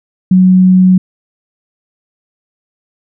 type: tone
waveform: sine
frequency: 185 Hz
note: F#3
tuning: in tune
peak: -3 dBFS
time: 0.31-0.98 s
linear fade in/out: 5 ms
effects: none